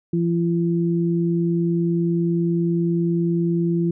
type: tone pair together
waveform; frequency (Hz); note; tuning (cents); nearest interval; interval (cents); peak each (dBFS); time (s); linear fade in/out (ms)
sine; 170 / 340; F3 / F4; -46 / -46; octave; 1200; -19 / -22; 0.13-3.91; 5
effects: none